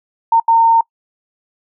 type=tone bursts at uneven times; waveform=sine; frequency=914 Hz; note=A#5; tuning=34 cents flat; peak=-7 dBFS; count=2; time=0.32-0.4 / 0.48-0.81 s; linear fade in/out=5 ms; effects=noise-tail reverb RT60 0.1 s tail -25 dB re dry